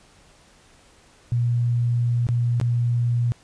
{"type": "tone with dropouts", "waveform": "sine", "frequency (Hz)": 119.7, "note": "A#2", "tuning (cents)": 46, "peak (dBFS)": -18, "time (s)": [1.32, 3.32], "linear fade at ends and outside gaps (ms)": 0, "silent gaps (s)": [[2.268, 2.288], [2.6, 2.613]], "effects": ["pink hiss -54 dBFS RMS until 3.43 s", "resampled to 22050 Hz"]}